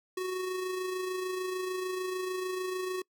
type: tone with amplitude modulation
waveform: square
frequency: 370 Hz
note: F#4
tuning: in tune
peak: -31 dBFS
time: 0.17-3.02 s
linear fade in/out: 5 ms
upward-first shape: sine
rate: 26.7 Hz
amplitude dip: 35%
effects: noise-tail reverb RT60 0.1 s tail -25 dB re dry